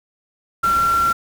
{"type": "tone in noise", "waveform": "sine", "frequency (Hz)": 1365, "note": "F6", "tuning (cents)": -40, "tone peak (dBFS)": -14, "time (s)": [0.63, 1.13], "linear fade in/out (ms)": 10, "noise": "pink", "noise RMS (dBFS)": -30, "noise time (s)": [0.63, 1.13], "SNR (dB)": 13, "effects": []}